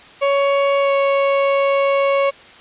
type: tone with pitch glide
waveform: 35% pulse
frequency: 558 to 554.1 Hz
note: C#5 to C#5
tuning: +11 to -1 cents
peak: -12 dBFS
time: 0.21-2.31 s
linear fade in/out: 20 ms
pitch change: -12 cents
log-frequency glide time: 0.8-0.92 s
effects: white hiss -42 dBFS RMS until 2.6 s + resampled to 8000 Hz